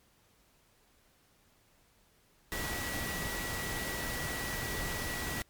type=tone in noise; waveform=sine; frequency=1939 Hz; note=B6; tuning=32 cents flat; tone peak=-40 dBFS; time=2.52-5.42 s; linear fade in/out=0 ms; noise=pink; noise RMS=-37 dBFS; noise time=2.52-5.42 s; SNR=-6 dB; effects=pink hiss -67 dBFS RMS until 5.49 s + MP3 96 kbps